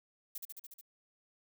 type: noise with echo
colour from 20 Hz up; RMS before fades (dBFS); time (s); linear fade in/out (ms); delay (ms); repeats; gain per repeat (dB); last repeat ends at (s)
violet; -41; 0.35-0.38; 5; 72; 6; -2; 0.812
effects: none